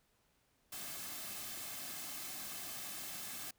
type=noise with comb filter; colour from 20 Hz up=white; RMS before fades=-45 dBFS; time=0.72-3.51 s; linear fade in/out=5 ms; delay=2.1 ms; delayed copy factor=-0.55; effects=pink hiss -75 dBFS RMS until 3.58 s